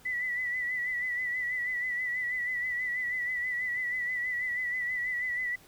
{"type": "tone with vibrato", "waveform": "sine", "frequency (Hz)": 1975.5, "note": "B6", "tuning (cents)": 0, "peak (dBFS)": -29, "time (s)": [0.05, 5.56], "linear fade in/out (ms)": 10, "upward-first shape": "sine", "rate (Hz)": 6.2, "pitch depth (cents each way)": 44, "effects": ["pink hiss -57 dBFS RMS until 5.67 s"]}